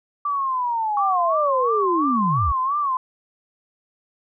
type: linear sweep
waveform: sine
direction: down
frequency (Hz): 1174.7 to 55.6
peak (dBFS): -20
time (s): 0.25-2.52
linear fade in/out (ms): 5
type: tone with vibrato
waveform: sine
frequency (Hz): 1105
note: C#6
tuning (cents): -6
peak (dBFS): -19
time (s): 0.97-2.97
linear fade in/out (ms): 2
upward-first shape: sine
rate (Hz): 2.9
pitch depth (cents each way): 130
effects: none